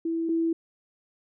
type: tone pair in turn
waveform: sine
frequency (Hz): 329.7 / 329.7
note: E4 / E4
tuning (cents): 0 / 0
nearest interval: unison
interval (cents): 0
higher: neither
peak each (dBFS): -25 / -22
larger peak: second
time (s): 0.05-0.29 / 0.29-0.53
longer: neither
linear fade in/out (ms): 5
effects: none

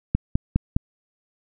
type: click train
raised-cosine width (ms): 5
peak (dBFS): -6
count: 4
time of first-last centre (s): 0.15-0.765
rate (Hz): 4.88
effects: none

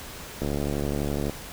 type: click train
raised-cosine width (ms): 2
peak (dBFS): -15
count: 64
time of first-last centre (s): 0.42-1.296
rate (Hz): 71.9
effects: pink hiss -40 dBFS RMS until 1.52 s

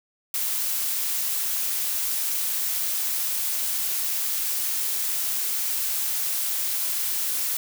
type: noise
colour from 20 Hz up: blue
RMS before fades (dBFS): -26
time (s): 0.34-7.57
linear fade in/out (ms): 2
effects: none

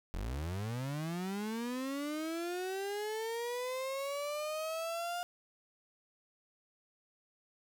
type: linear sweep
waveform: 35% pulse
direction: up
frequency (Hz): 40.85 to 710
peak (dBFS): -34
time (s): 0.14-5.23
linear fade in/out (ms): 0
effects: none

